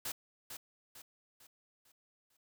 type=noise with echo; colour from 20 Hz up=white; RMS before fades=-39 dBFS; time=0.05-0.12 s; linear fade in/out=5 ms; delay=450 ms; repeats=5; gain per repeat=-7 dB; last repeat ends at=2.37 s; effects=none